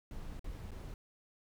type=noise with dropouts; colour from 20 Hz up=brown; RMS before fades=-44 dBFS; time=0.11-0.94 s; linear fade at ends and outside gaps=1 ms; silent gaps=0.394-0.443 / 0.708-0.716 s; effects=none